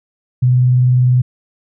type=tone with vibrato; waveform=sine; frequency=125.6 Hz; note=B2; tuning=30 cents sharp; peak=-8 dBFS; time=0.42-1.22 s; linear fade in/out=10 ms; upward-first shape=sine; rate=20 Hz; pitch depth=44 cents each way; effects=none